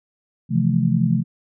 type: chord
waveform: sine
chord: F major seventh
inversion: second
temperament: just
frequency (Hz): 130.96 / 163.7 / 174.61 / 218.3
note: C3 / E3 / F3 / A3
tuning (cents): +2 / -12 / 0 / -13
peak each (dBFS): -21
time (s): 0.49-1.24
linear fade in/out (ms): 50
effects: none